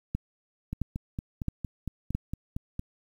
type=two click trains; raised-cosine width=5 ms; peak=-16 / -20 dBFS; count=4 / 10; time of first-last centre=0.15-2.15 / 0.73-2.794 s; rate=1.5 / 4.36 Hz; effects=9-bit